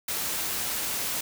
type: noise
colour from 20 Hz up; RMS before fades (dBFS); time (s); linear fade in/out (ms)
white; -30; 0.08-1.21; 5
effects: none